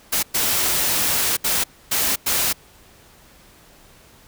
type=noise bursts at uneven times; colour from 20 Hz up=white; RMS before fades=-20 dBFS; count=5; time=0.12-0.23 / 0.34-1.37 / 1.44-1.64 / 1.91-2.16 / 2.26-2.53 s; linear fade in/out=10 ms; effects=pink hiss -50 dBFS RMS until 4.27 s